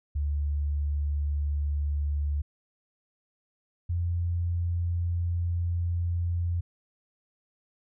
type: tone pair in turn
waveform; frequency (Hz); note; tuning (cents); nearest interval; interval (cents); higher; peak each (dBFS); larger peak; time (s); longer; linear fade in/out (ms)
sine; 72.9 / 86.34; D2 / F2; -12 / -19; minor third; 293; second; -25; neither; 0.15-2.42 / 3.89-6.61; second; 10
effects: none